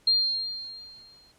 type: tone with exponential decay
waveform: sine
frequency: 4201 Hz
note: C8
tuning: 6 cents sharp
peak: -17 dBFS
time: 0.07-1.32 s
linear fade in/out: 5 ms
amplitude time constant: 270 ms
effects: pink hiss -62 dBFS RMS until 1.38 s + low-pass 11000 Hz 12 dB/octave